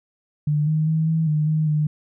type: tone with pitch steps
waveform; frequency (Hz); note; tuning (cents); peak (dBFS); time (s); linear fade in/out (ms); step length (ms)
sine; 149.2 / 155.7 / 158.9 / 161.1 / 152.1 / 155.8 / 151.5; D3 / D#3 / D#3 / E3 / D#3 / D#3 / D#3; +28 / +2 / +37 / -39 / -39 / +3 / -46; -17; 0.47-1.87; 5; 200
effects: none